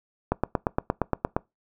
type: click train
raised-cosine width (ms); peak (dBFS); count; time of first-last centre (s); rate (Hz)
1; -8; 10; 0.32-1.365; 8.61
effects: noise-tail reverb RT60 0.2 s tail -23 dB re dry